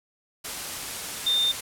sine tone in noise, 3616 Hz, A7, 47 cents sharp, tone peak -20 dBFS, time 1.26-1.52 s, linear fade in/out 10 ms, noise white, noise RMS -33 dBFS, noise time 0.44-1.61 s, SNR +10 dB, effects low-pass 12000 Hz 12 dB/octave

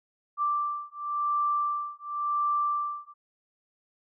sine beating tone pair, 1174.7 / 1175.63 Hz, D6 / D6, 0 / +1 cents, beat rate 0.93 Hz, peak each -29 dBFS, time 0.37-3.14 s, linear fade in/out 50 ms, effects none

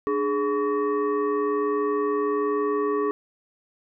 sine tone with frequency modulation, 417.6 Hz, G#4, 10 cents sharp, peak -21 dBFS, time 0.07-3.11 s, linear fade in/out 0 ms, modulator 714 Hz, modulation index 0.93, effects none

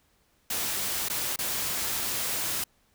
white noise with dropouts, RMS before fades -30 dBFS, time 0.5-2.64 s, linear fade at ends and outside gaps 5 ms, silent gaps 1.086-1.098 / 1.361-1.388 s, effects pink hiss -67 dBFS RMS until 2.94 s

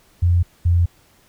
sine tone pair in turn, 87.31 / 86.41 Hz, F2 / F2, 0 / -18 cents, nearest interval unison, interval 18 cents, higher first, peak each -12 dBFS, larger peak neither, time 0.22-0.43 / 0.65-0.86 s, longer neither, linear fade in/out 10 ms, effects pink hiss -55 dBFS RMS until 1.28 s

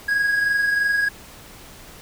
triangle tone pair together, 1649 / 1672 Hz, G#6 / G#6, -13 / +11 cents, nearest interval unison, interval 24 cents, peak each -16 / -27 dBFS, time 0.08-1.09 s, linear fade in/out 10 ms, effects pink hiss -43 dBFS RMS until 2.01 s

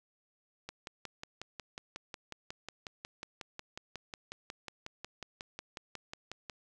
click train, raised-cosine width 0.2 ms, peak -24 dBFS, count 33, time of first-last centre 0.69-6.498 s, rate 5.51 Hz, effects none

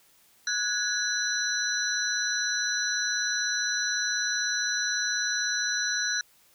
sine tone cluster, 1466 / 1665 / 4041 / 5880 Hz, F#6 / G#6 / B7 / F#8, -16 / +4 / +39 / -12 cents, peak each -31 dBFS, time 0.47-6.21 s, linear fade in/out 2 ms, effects white hiss -61 dBFS RMS until 6.54 s

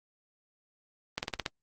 slowing click train, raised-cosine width 0.2 ms, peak -13 dBFS, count 6, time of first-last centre 1.18-1.462 s, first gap 49 ms, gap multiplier 1.07, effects Opus 24 kbps

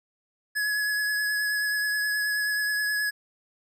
square tone with vibrato, 1689 Hz, G#6, 29 cents sharp, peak -25 dBFS, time 0.55-3.11 s, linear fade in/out 20 ms, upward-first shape triangle, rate 9.4 Hz, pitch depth 21 cents each way, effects none

